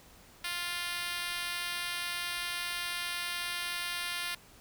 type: tone with high-pass filter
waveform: 5% pulse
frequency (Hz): 349.9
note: F4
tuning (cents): +3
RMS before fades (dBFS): -36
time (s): 0.44-4.35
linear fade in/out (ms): 5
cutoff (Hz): 1300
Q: 0.72
effects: pink hiss -57 dBFS RMS until 4.6 s